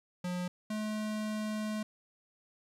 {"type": "tone pair in turn", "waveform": "square", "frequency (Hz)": [179.1, 214.2], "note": ["F3", "A3"], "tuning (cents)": [44, -46], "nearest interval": "minor third", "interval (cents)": 310, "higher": "second", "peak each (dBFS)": [-34, -34], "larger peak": "neither", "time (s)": [[0.24, 0.48], [0.7, 1.83]], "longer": "second", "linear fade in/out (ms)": 5, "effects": ["low-pass 11000 Hz 12 dB/octave", "12-bit"]}